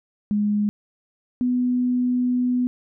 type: tone pair in turn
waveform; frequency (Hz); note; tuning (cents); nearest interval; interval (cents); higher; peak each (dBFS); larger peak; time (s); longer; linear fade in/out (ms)
sine; 207.7 / 248.4; G#3 / B3; 0 / +10; minor third; 310; second; -18 / -18; neither; 0.31-0.69 / 1.41-2.67; second; 0
effects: none